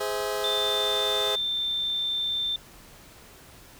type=chord; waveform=sawtooth; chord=Ab augmented; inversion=none; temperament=just; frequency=415.3 / 519.1 / 648.9 Hz; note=Ab4 / C5 / E5; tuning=0 / -14 / -27 cents; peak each=-26 / -28 / -29 dBFS; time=0-1.36 s; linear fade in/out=10 ms
type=tone; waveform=sine; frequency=3568 Hz; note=A7; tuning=23 cents sharp; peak=-25 dBFS; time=0.44-2.56 s; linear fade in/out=2 ms
effects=pink hiss -50 dBFS RMS until 3.79 s